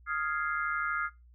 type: chord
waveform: sine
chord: F minor seventh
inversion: third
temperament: equal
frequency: 1244.5 / 1396.9 / 1661.2 / 2093 Hz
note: Eb6 / F6 / Ab6 / C7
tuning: 0 / 0 / 0 / 0 cents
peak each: -34 / -33 / -37 / -39 dBFS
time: 0.06-1.1 s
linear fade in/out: 50 ms
effects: noise-tail reverb RT60 0.2 s tail -18 dB re dry + added 60 Hz sine -54 dBFS peak until 1.34 s